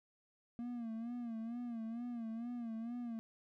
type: tone with vibrato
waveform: triangle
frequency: 233.1 Hz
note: A#3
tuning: in tune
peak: -38 dBFS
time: 0.59-3.19 s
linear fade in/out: 0 ms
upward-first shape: sine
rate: 2.2 Hz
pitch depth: 80 cents each way
effects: none